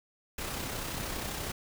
pink noise with amplitude modulation, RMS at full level -35 dBFS, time 0.38-1.52 s, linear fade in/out 5 ms, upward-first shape sine, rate 32.3 Hz, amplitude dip 35%, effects none

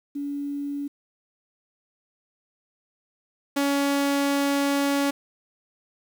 sine / sawtooth tone pair in turn, 285 / 281.1 Hz, C#4 / C#4, +48 / +24 cents, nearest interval unison, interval 24 cents, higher first, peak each -27 / -17 dBFS, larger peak second, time 0.15-0.88 / 3.56-5.11 s, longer second, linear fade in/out 10 ms, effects 9-bit

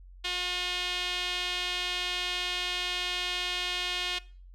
sawtooth tone with band-pass filter, 359 Hz, F4, 48 cents sharp, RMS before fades -32 dBFS, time 0.24-4.19 s, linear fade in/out 10 ms, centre 3300 Hz, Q 2.8, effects noise-tail reverb RT60 0.4 s tail -20 dB re dry + added 45 Hz sine -47 dBFS peak until 4.54 s

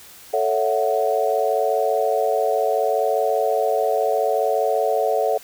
sine chord, F# minor seventh, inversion first, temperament equal, 440 / 554.4 / 659.3 / 740 Hz, A4 / C#5 / E5 / F#5, 0 / 0 / 0 / 0 cents, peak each -22 / -23 / -23 / -23 dBFS, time 0.33-5.38 s, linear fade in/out 10 ms, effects white hiss -44 dBFS RMS until 5.43 s

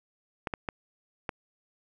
clicks, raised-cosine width 0.5 ms, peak -16 dBFS, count 4, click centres 0.472 / 0.538 / 0.688 / 1.292 s, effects none

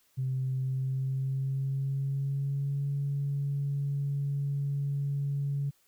sine tone with pitch glide, 130.81 to 141.01 Hz, C3 to C#3, 0 to +30 cents, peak -27 dBFS, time 0.17-5.71 s, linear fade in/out 20 ms, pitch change +130 cents, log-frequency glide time 0.56-2.89 s, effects tanh soft clip ceiling -23 dBFS + white hiss -68 dBFS RMS until 5.87 s

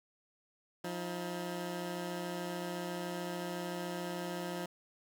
15% pulse tone pair together, 176.36 / 319 Hz, F3 / D#4, +17 / +43 cents, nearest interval minor seventh, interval 1026 cents, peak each -32 / -37 dBFS, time 0.84-4.66 s, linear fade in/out 5 ms, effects none

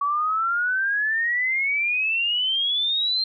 sine exponential sweep, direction up, 1128 to 4184 Hz, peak -20 dBFS, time 0.01-3.24 s, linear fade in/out 5 ms, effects none

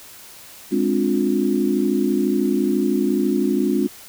sine chord, D half-diminished seventh, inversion second, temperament equal with one note detuned, 207.7 / 261.6 / 293.7 / 355.9 Hz, Ab3 / C4 / D4 / F4, 0 / 0 / 0 / +33 cents, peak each -22 dBFS, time 0.71-3.88 s, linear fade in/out 20 ms, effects white hiss -42 dBFS RMS until 4.08 s

